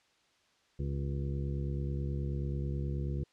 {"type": "harmonic tone with a mistuned harmonic", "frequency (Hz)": 69.3, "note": "C#2", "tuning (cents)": 0, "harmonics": [1, 2, 3, 4, 5, 6, 7], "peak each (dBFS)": [-35, -35, -43, -51, -44, -52, -50], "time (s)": [0.79, 3.24], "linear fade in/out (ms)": 5, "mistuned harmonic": 6, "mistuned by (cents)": -46, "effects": ["white hiss -69 dBFS RMS until 3.32 s", "low-pass 5000 Hz 12 dB/octave"]}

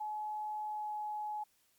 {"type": "tone with pitch glide", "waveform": "sine", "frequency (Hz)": [850, 845.1], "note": ["G#5", "G#5"], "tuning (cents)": [40, 30], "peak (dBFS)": -36, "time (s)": [0, 1.44], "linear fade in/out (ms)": 10, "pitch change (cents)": -10, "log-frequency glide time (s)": [0.66, 0.92], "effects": ["white hiss -72 dBFS RMS until 1.78 s", "MP3 96 kbps"]}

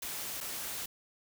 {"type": "noise with dropouts", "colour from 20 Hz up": "white", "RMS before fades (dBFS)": -39, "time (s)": [0.02, 0.86], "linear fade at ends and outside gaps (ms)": 5, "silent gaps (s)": [0.405, 0.409], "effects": []}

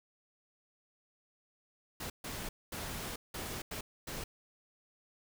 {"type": "noise bursts at uneven times", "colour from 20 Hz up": "pink", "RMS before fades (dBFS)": -41, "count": 6, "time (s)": [[2, 2.1], [2.24, 2.49], [2.72, 3.16], [3.34, 3.62], [3.71, 3.81], [4.07, 4.24]], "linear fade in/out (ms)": 5, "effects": []}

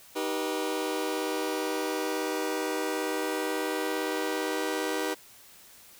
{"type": "chord", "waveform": "sawtooth", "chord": "Eb augmented", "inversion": "none", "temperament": "just", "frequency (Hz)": [311.1, 388.9, 486.1], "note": ["Eb4", "G4", "B4"], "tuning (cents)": [0, -14, -28], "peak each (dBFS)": -29, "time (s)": [0.15, 5.15], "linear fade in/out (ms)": 20, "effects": ["white hiss -53 dBFS RMS until 5.99 s"]}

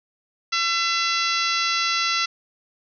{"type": "harmonic tone", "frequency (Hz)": 675, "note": "E5", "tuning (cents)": 41, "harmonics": [2, 3, 4, 5, 6, 7, 8, 9], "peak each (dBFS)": [-25, -28, -27, -30, -29, -29, -32, -33], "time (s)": [0.52, 2.26], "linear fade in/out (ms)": 10, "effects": []}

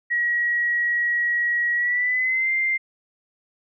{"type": "tone with pitch glide", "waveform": "sine", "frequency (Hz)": [1909, 2094], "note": ["A#6", "C7"], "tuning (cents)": [41, 1], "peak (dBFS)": -19, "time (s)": [0.1, 2.78], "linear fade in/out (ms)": 20, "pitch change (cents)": 160, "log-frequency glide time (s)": [1.74, 2.51], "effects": []}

